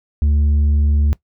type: tone with tanh clipping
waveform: sine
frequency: 73.42 Hz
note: D2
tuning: in tune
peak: -13 dBFS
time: 0.22-1.13 s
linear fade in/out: 0 ms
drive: 5 dB
effects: noise-tail reverb RT60 0.1 s tail -19 dB re dry